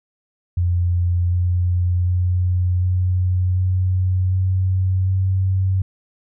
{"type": "tone with pitch steps", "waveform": "sine", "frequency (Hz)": [88, 89.07, 90.16, 91.26, 92.38, 93.5, 94.64], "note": ["F2", "F2", "F#2", "F#2", "F#2", "F#2", "F#2"], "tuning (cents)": [14, 35, -44, -23, -2, 19, 40], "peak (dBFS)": -15, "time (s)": [0.57, 5.82], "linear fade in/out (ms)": 5, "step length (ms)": 750, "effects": []}